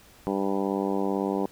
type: harmonic tone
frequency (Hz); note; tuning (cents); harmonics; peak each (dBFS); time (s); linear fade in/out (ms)
98; G2; 0; 2 / 3 / 4 / 5 / 6 / 7 / 8 / 9 / 10; -30 / -30 / -30 / -33 / -37 / -39 / -36 / -38 / -39; 0.27-1.46; 0
effects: pink hiss -54 dBFS RMS until 1.51 s